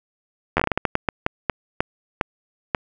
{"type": "slowing click train", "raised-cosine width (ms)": 0.5, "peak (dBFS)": -3, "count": 16, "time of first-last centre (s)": [0.57, 2.748], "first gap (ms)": 11, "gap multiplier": 1.32, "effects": []}